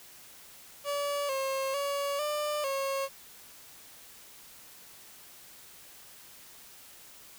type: tone with pitch steps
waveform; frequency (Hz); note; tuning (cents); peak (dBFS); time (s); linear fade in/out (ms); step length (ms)
30% pulse; 573 / 537 / 565 / 596 / 545; D5 / C5 / C#5 / D5 / C#5; -43 / +45 / +33 / +25 / -29; -27; 0.84-3.09; 50; 450
effects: white hiss -52 dBFS RMS until 7.38 s